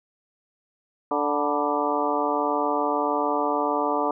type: harmonic tone with a mistuned harmonic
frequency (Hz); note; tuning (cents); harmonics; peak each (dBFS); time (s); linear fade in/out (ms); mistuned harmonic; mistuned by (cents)
146.83; D3; 0; 2 / 3 / 4 / 5 / 6 / 7 / 8; -29 / -29 / -29 / -29 / -29 / -29 / -29; 1.11-4.11; 2; 7; -78
effects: none